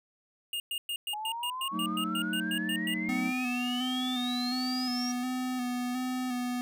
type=tone bursts; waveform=square; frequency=2834 Hz; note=F7; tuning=25 cents sharp; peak=-32 dBFS; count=14; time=0.53-2.94 s; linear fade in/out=2 ms; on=70 ms; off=110 ms
type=exponential sweep; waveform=sine; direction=up; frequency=830.6 to 5720 Hz; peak=-34 dBFS; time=1.13-5.12 s; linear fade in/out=5 ms
type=chord; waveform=triangle; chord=D# diminished; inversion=first; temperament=just; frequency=186.68 / 224 / 311.1 Hz; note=F#3 / A3 / D#4; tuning=+16 / +31 / 0 cents; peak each=-34 / -34 / -34 dBFS; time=1.71-3.33 s; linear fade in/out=50 ms
type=tone with vibrato; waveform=square; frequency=250.4 Hz; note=B3; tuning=24 cents sharp; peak=-31 dBFS; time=3.09-6.61 s; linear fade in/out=0 ms; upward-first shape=square; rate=1.4 Hz; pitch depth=25 cents each way
effects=none